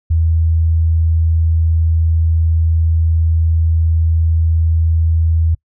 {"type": "tone", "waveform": "sine", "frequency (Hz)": 81.4, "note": "E2", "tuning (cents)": -21, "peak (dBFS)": -10, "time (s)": [0.1, 5.55], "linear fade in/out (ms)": 10, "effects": ["noise-tail reverb RT60 0.1 s tail -26 dB re dry"]}